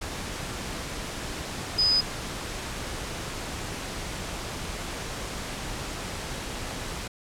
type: tone in noise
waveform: sine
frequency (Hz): 5000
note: D#8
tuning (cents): +8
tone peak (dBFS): -19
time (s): 1.78-2.01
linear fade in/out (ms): 10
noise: pink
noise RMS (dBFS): -34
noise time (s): 0.01-7.08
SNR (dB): +12
effects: low-pass 9000 Hz 12 dB/octave